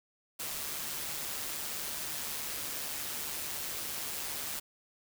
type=noise with amplitude modulation; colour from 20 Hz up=white; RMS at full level=-36 dBFS; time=0.39-4.6 s; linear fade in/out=10 ms; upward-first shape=sine; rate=148 Hz; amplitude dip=40%; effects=none